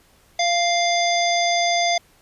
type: harmonic tone with a mistuned harmonic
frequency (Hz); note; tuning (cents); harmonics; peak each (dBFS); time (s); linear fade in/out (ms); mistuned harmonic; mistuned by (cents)
698.5; F5; 0; 1 / 3 / 5 / 7 / 9; -19 / -24 / -26 / -27 / -29; 0.39-1.98; 5; 1; -16
effects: pink hiss -56 dBFS RMS until 2.21 s + resampled to 32000 Hz